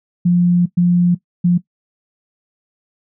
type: tone bursts at uneven times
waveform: sine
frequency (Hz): 175.9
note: F3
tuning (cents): +13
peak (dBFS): -9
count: 3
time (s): 0.25-0.66 / 0.77-1.15 / 1.44-1.58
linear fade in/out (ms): 10
effects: noise-tail reverb RT60 0.1 s tail -17 dB re dry